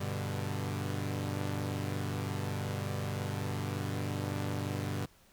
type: chord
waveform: sawtooth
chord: G major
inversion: none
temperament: equal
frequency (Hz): 98 / 123.47 / 146.83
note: G2 / B2 / D3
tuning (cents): 0 / 0 / 0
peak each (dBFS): -32 / -35 / -35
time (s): 0-5.06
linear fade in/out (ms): 10
effects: pink hiss -63 dBFS RMS until 5.32 s